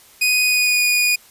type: tone with pitch glide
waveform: sawtooth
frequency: 2489 to 2458 Hz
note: D#7 to D#7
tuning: 0 to -22 cents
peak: -11 dBFS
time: 0.21-1.16 s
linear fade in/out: 10 ms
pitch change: -22 cents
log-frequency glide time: 0.42-0.83 s
effects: white hiss -48 dBFS RMS until 1.3 s + resampled to 32000 Hz